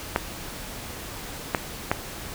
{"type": "clicks", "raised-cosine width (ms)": 0.5, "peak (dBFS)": -5, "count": 3, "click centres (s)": [0.161, 1.548, 1.915], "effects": ["pink hiss -37 dBFS RMS until 2.34 s"]}